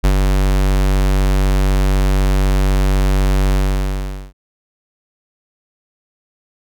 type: tone with ADSR envelope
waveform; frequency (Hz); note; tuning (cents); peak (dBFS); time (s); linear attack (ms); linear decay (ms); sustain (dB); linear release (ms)
square; 48; G1; -36; -9; 0.03-4.33; 20; 77; -3; 800
effects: none